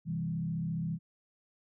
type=tone with frequency modulation; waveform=sine; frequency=164.81 Hz; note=E3; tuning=in tune; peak=-31 dBFS; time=0.05-0.99 s; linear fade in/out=50 ms; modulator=34.7 Hz; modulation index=0.86; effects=none